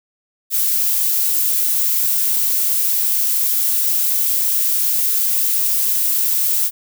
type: noise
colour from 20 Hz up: violet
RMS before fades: -17 dBFS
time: 0.5-6.71 s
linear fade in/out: 50 ms
effects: none